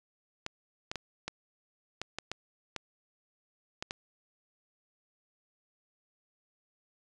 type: clicks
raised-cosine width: 0.2 ms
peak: -18 dBFS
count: 10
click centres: 0.464 / 0.915 / 0.957 / 1.28 / 2.016 / 2.186 / 2.316 / 2.763 / 3.825 / 3.909 s
effects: resampled to 22050 Hz